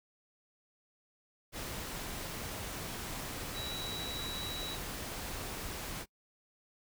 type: tone in noise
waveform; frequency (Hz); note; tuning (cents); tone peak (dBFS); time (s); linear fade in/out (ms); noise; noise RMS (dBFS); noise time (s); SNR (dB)
sine; 3908; B7; -19; -40; 3.53-4.78; 50; pink; -41; 1.52-6.06; -2
effects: noise-tail reverb RT60 0.1 s tail -25 dB re dry